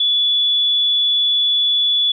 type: tone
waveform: sine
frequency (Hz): 3433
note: A7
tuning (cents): -43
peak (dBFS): -13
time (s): 0-2.12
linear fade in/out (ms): 5
effects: none